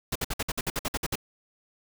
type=noise bursts; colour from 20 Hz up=pink; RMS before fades=-29 dBFS; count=12; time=0.12-1.156 s; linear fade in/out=5 ms; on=35 ms; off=56 ms; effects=none